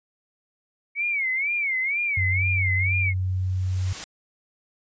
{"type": "tone with vibrato", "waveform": "sine", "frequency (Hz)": 2217, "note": "C#7", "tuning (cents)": 0, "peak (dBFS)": -22, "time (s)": [0.95, 3.14], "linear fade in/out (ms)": 50, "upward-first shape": "sine", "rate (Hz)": 2.1, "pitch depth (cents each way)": 150}
{"type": "tone", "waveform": "sine", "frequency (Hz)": 92.9, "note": "F#2", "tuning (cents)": 7, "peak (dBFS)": -22, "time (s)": [2.17, 3.93], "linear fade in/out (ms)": 5}
{"type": "noise with exponential growth", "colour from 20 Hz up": "white", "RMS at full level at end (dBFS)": -32, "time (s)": [3.12, 4.04], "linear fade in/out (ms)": 0, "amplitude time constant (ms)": 200}
{"effects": ["resampled to 16000 Hz"]}